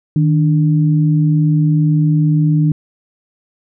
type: tone pair together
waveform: sine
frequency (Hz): 155.56 / 293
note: D#3 / D4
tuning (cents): 0 / -4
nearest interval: major seventh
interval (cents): 1096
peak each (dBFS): -10 / -18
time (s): 0.16-2.72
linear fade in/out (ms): 2
effects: none